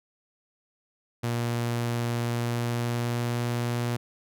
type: tone with pitch glide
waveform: sawtooth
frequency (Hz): 118.6 to 119.84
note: A#2 to A#2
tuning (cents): +30 to +48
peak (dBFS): -22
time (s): 1.23-3.97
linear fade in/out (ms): 10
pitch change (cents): +18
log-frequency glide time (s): 2.21-3.47
effects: none